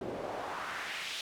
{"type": "noise with band-pass filter sweep", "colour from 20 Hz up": "pink", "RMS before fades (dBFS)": -39, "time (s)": [0.01, 1.21], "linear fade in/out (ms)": 2, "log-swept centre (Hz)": [370, 3700], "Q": 1.6, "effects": []}